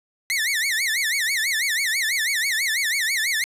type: tone with vibrato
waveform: sawtooth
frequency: 1975.5 Hz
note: B6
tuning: in tune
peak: -17 dBFS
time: 0.3-3.44 s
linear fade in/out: 0 ms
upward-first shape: sine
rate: 6.1 Hz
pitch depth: 230 cents each way
effects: resampled to 32000 Hz + 9-bit